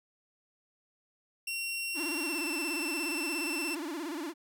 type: tone with pitch glide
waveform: sawtooth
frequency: 2738 to 2686 Hz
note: F7 to E7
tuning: -35 to +32 cents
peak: -30 dBFS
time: 1.47-3.75 s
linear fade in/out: 5 ms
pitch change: -33 cents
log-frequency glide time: 2.2-2.41 s
type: tone with vibrato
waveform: 45% pulse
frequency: 316 Hz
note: D#4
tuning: 27 cents sharp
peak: -35 dBFS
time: 1.94-4.34 s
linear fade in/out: 50 ms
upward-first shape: sine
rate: 17 Hz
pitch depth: 190 cents each way
effects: none